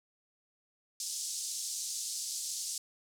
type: band-pass noise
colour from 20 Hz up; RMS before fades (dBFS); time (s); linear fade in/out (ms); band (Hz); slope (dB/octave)
white; -38; 1-2.78; 2; 4700 to 8600; 24
effects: none